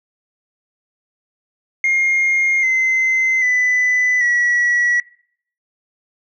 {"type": "tone with pitch steps", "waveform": "sine", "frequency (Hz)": [2130, 2062, 1996.6, 1933], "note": ["C7", "C7", "B6", "B6"], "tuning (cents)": [30, -26, 18, -38], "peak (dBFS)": -11, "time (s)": [1.84, 5], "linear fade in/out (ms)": 2, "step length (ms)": 790, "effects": ["noise-tail reverb RT60 0.6 s tail -22 dB re dry", "tanh soft clip ceiling -11 dBFS"]}